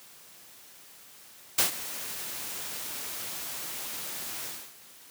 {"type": "noise with ADSR envelope", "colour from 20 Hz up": "white", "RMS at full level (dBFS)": -21, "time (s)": [1.58, 4.74], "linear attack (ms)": 7, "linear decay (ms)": 120, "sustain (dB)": -16, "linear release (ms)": 280, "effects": ["white hiss -52 dBFS RMS until 5.1 s", "high-pass 100 Hz 12 dB/octave"]}